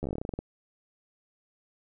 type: slowing click train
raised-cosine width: 2 ms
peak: -20 dBFS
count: 14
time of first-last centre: 0.03-0.39 s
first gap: 12 ms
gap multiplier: 1.13
effects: none